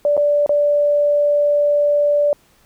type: tone with dropouts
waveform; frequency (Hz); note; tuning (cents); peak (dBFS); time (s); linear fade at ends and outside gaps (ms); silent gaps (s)
sine; 584; D5; -10; -12; 0.05-2.33; 1; 0.168-0.176 / 0.462-0.493
effects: pink hiss -55 dBFS RMS until 2.65 s